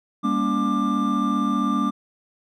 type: tone cluster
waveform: triangle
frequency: 201.7 / 237 / 284.4 / 1187 Hz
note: G3 / A#3 / C#4 / D6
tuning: +50 / +29 / +45 / +18 cents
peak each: -23 dBFS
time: 0.23-1.91 s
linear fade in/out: 20 ms
effects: none